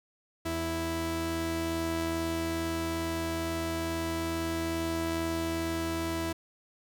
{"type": "tone pair together", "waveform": "sawtooth", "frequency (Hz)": [82.32, 329.6], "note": ["E2", "E4"], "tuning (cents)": [-2, 0], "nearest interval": "2 octaves", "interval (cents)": 2402, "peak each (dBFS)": [-32, -27], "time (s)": [0.45, 6.33], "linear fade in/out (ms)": 10, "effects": []}